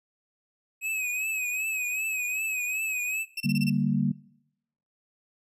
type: tone with vibrato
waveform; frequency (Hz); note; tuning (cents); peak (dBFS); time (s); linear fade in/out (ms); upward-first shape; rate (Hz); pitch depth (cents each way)
square; 2540; D#7; +35; -28; 0.81-3.26; 50; triangle; 2.6; 75
type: tone bursts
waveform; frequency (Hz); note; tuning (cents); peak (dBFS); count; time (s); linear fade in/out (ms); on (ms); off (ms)
30% pulse; 2688; E7; +33; -27; 6; 3.37-3.699; 5; 34; 25
type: chord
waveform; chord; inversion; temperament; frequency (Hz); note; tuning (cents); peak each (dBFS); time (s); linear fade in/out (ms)
sine; G minor; second; equal; 146.83 / 196 / 233.1; D3 / G3 / Bb3; 0 / 0 / 0; -27; 3.44-4.12; 10
effects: noise-tail reverb RT60 0.8 s tail -21 dB re dry + resampled to 32000 Hz